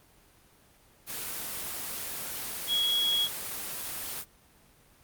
sine tone in noise, 3322 Hz, G#7, in tune, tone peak -24 dBFS, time 2.67-3.29 s, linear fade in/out 50 ms, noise white, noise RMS -36 dBFS, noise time 1.06-4.25 s, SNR +9 dB, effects pink hiss -60 dBFS RMS until 5.03 s + Opus 24 kbps

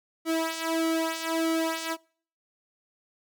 sawtooth tone with flanger, 325.7 Hz, E4, 21 cents flat, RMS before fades -28 dBFS, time 0.25-1.97 s, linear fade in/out 50 ms, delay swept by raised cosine 1.9 to 3 ms, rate 1.6 Hz, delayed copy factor -0.85, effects noise-tail reverb RT60 0.5 s tail -25 dB re dry

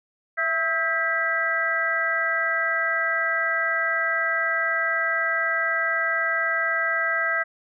sine tone cluster, 664 / 1296 / 1600 / 1964 Hz, E5 / E6 / G6 / B6, +12 / -30 / +35 / -10 cents, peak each -30 / -28 / -25 / -25 dBFS, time 0.37-7.44 s, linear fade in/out 20 ms, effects none

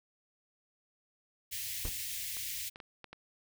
white band-stop noise, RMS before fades -39 dBFS, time 1.51-2.7 s, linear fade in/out 20 ms, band 130 to 1900 Hz, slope 48 dB/octave
brown noise with exponential decay, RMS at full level -32 dBFS, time 1.85-1.97 s, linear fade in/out 0 ms, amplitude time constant 24 ms
clicks, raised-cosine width 0.3 ms, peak -30 dBFS, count 5, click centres 2.369 / 2.759 / 2.802 / 3.043 / 3.13 s
effects none

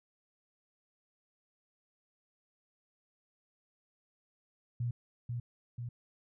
sine tone with echo, 120 Hz, B2, 49 cents flat, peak -31 dBFS, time 4.8-4.91 s, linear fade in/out 5 ms, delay 490 ms, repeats 2, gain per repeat -3 dB, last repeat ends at 5.89 s, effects none

